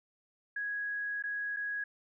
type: tone with dropouts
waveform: sine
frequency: 1661.2 Hz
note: G#6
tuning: in tune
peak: -33 dBFS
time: 0.56-1.84 s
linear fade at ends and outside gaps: 5 ms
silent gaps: 1.225-1.237 / 1.564-1.568 s
effects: none